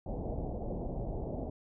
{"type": "low-pass noise", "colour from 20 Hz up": "pink", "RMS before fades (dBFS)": -37, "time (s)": [0.06, 1.5], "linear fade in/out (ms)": 5, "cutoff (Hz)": 770, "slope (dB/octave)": 48, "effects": []}